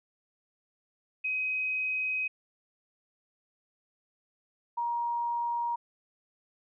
sine tone pair in turn, 2524 / 945.4 Hz, D#7 / A#5, +24 / +24 cents, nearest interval octave + perfect fourth, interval 1700 cents, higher first, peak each -28 dBFS, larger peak neither, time 1.24-2.28 / 4.77-5.76 s, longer first, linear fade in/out 10 ms, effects none

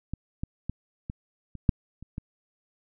clicks, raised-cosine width 5 ms, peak -19 / -18 / -18 / -21 / -27 / -6 / -30 / -21 dBFS, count 8, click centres 0.136 / 0.435 / 0.696 / 1.099 / 1.553 / 1.692 / 2.026 / 2.181 s, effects none

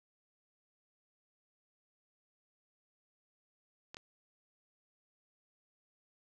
clicks, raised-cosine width 0.2 ms, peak -28 dBFS, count 2, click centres 3.945 / 3.969 s, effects none

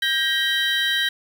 triangle tone cluster, 1593 / 1890 / 3132 / 3889 Hz, G6 / A#6 / G7 / B7, +27 / +23 / -2 / -27 cents, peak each -23 dBFS, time 0.02-1.09 s, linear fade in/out 5 ms, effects 7-bit

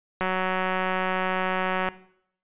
click train, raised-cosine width 0.5 ms, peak -11 dBFS, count 313, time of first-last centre 0.21-1.887 s, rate 186 Hz, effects noise-tail reverb RT60 0.7 s tail -18 dB re dry + resampled to 8000 Hz

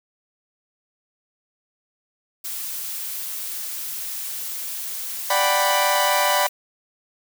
blue noise, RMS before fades -30 dBFS, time 2.44-6.49 s, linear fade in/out 10 ms
sawtooth chord, G major seventh, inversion second, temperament equal, 587.3 / 740 / 784 / 987.8 Hz, D5 / F#5 / G5 / B5, 0 / 0 / 0 / 0 cents, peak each -19 / -22 / -22 / -17 dBFS, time 5.3-6.47 s, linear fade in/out 5 ms
effects none

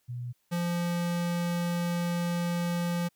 sine / square tone pair in turn, 122.1 / 173.11 Hz, B2 / F3, -19 / -15 cents, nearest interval tritone, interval 604 cents, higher second, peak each -33 / -28 dBFS, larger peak second, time 0.08-0.33 / 0.51-3.09 s, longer second, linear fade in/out 20 ms, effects white hiss -73 dBFS RMS until 3.15 s

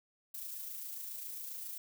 violet noise with amplitude modulation, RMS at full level -42 dBFS, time 0.34-1.78 s, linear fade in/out 5 ms, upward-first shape sine, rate 27.4 Hz, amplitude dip 35%, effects none

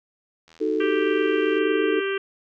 click train, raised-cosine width 0.2 ms, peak -33 dBFS, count 91, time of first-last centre 0.48-1.582 s, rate 81.7 Hz
sine chord, D# diminished, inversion none, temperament equal, 311.1 / 370 / 440 Hz, D#4 / F#4 / A4, 0 / 0 / 0 cents, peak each -25 / -28 / -23 dBFS, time 0.6-2.01 s, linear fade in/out 20 ms
harmonic tone, 392 Hz, G4, in tune, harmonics 1 / 3 / 4 / 5 / 6 / 7 / 8, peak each -24 / -35 / -31 / -37 / -37 / -35 / -38 dBFS, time 0.8-2.18 s, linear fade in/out 5 ms
effects none

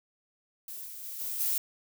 violet noise with level steps, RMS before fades -41 / -43 / -40 / -35 / -29 dBFS, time 0.68-1.58 s, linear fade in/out 2 ms, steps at 0.85 / 1.03 / 1.19 / 1.39 s, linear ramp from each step 20 ms, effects none

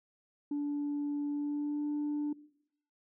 sine tone with pitch glide, 290 to 294.9 Hz, D4 to D4, -22 to +7 cents, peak -29 dBFS, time 0.51-2.33 s, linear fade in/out 5 ms, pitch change +29 cents, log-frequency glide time 1.29-1.85 s, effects noise-tail reverb RT60 0.7 s tail -20 dB re dry + tanh soft clip ceiling -29 dBFS

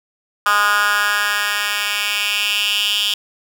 10% pulse tone with high-pass filter sweep, 205.9 Hz, G#3, 15 cents flat, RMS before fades -18 dBFS, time 0.46-3.14 s, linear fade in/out 2 ms, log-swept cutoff 1300 to 3200 Hz, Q 4.1, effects none

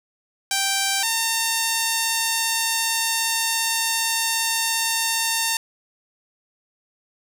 5% pulse tone pair in turn, 783 / 908.7 Hz, G5 / A#5, -2 / -44 cents, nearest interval minor third, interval 258 cents, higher second, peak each -8 dBFS, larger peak neither, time 0.51-1.03 / 1.03-5.57 s, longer second, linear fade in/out 2 ms, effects none

